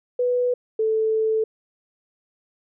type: tone pair in turn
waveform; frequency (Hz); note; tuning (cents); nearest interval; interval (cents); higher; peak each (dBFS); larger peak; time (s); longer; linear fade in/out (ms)
sine; 493.4 / 439.6; B4 / A4; -2 / -2; major second; 200; first; -18; neither; 0.19-0.54 / 0.79-1.44; second; 5
effects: none